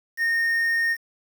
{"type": "tone with quantisation", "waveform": "triangle", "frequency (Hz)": 1841, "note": "A#6", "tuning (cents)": -22, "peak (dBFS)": -18, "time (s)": [0.17, 0.97], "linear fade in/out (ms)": 50, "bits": 7, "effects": []}